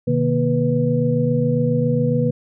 sine tone cluster, 126.6 / 153.9 / 237.3 / 492.1 Hz, B2 / D#3 / A#3 / B4, +43 / -19 / +31 / -6 cents, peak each -21 dBFS, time 0.07-2.31 s, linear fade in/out 10 ms, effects none

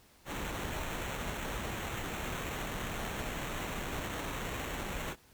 pink noise with sample-and-hold, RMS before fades -38 dBFS, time 0.25-5.16 s, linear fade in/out 50 ms, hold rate 4900 Hz, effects pink hiss -62 dBFS RMS until 5.33 s

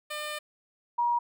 10% pulse / sine tone pair in turn, 601 / 954 Hz, D5 / A#5, +40 / +40 cents, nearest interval minor sixth, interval 800 cents, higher second, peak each -25 / -23 dBFS, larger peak second, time 0.1-0.39 / 0.98-1.19 s, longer first, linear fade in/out 10 ms, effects none

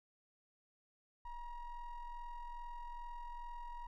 triangle ring-modulated tone, 467.8 Hz, A#4, 6 cents sharp, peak -39 dBFS, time 1.25-3.87 s, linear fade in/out 5 ms, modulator 489 Hz, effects none

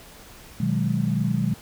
sine chord, G# minor seventh, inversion first, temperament equal, 123.47 / 155.56 / 185 / 207.7 Hz, B2 / D#3 / F#3 / G#3, 0 / 0 / 0 / 0 cents, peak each -26 dBFS, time 0.6-1.54 s, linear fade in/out 5 ms, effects pink hiss -46 dBFS RMS until 1.61 s

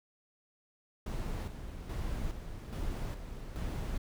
brown noise with tremolo, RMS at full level -36 dBFS, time 1.06-3.98 s, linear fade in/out 5 ms, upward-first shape square, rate 1.2 Hz, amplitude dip 55%, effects none

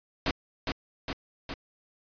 pink noise with echo, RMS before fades -27 dBFS, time 0.26-0.31 s, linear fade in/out 2 ms, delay 410 ms, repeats 3, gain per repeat -3 dB, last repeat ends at 1.54 s, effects resampled to 11025 Hz

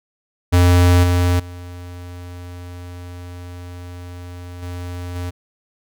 square tone with level steps, 88.6 Hz, F2, 25 cents sharp, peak -10 / -14 / -32 / -27 / -24 dBFS, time 0.52-5.31 s, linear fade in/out 20 ms, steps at 1.03 / 1.39 / 4.62 / 5.15 s, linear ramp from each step 10 ms, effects none

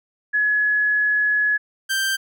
sine / sawtooth tone pair in turn, 1693 / 1570.5 Hz, G#6 / G6, +33 / +3 cents, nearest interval minor second, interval 130 cents, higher first, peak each -16 dBFS, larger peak neither, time 0.33-1.58 / 1.89-2.17 s, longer first, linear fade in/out 20 ms, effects none

